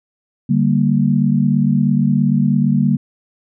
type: chord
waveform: sine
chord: G minor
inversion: second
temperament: equal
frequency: 146.83 / 196 / 233.1 Hz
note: D3 / G3 / Bb3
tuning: 0 / 0 / 0 cents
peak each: -16 dBFS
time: 0.49-2.97 s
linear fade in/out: 10 ms
effects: none

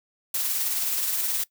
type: noise with tremolo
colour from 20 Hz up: blue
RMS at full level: -25 dBFS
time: 0.34-1.44 s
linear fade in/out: 5 ms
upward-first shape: sine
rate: 19 Hz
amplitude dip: 30%
effects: noise-tail reverb RT60 0.1 s tail -19 dB re dry

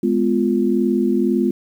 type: chord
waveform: sine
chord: F diminished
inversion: first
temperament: just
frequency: 209.5 / 251.4 / 349.2 Hz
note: Ab3 / Cb4 / F4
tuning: +15 / +31 / 0 cents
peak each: -19 dBFS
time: 0.03-1.51 s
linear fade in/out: 5 ms
effects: 8-bit

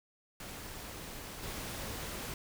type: noise with level steps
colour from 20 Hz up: pink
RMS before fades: -45 / -41 dBFS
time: 0.4-2.34 s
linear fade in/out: 2 ms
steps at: 1.42 s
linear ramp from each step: 20 ms
effects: none

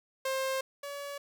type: tone pair in turn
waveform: sawtooth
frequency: 530 / 567.8 Hz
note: C5 / C#5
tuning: +22 / +41 cents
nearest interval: minor second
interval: 119 cents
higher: second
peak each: -26 / -34 dBFS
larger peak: first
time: 0.25-0.61 / 0.83-1.18 s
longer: first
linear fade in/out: 5 ms
effects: none

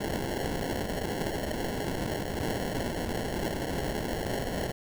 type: noise with sample-and-hold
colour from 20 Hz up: white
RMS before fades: -32 dBFS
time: 0-4.72 s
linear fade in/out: 10 ms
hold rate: 1225 Hz
effects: none

